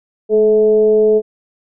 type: tone with frequency modulation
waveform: sine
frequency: 430 Hz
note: A4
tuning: 40 cents flat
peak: -8 dBFS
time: 0.29-1.22 s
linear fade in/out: 50 ms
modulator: 219 Hz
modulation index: 0.41
effects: none